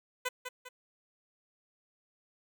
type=tone with echo; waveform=10% pulse; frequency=503 Hz; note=B4; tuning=32 cents sharp; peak=-22 dBFS; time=0.25-0.29 s; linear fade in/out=10 ms; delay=200 ms; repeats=2; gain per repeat=-7 dB; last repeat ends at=0.69 s; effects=none